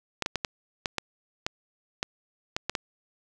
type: clicks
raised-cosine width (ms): 0.2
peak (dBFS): -10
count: 11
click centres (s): 0.223 / 0.261 / 0.357 / 0.448 / 0.858 / 0.983 / 1.465 / 2.029 / 2.565 / 2.696 / 2.752
effects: none